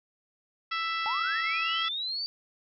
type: harmonic tone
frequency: 661 Hz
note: E5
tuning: 5 cents sharp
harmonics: 2 / 3 / 4 / 5 / 6 / 7 / 8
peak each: -31 / -35 / -37 / -38 / -44 / -44 / -43 dBFS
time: 0.71-1.89 s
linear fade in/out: 10 ms
type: linear sweep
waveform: sine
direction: up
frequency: 821 to 4667 Hz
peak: -30 dBFS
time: 1.06-2.26 s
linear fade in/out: 0 ms
effects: none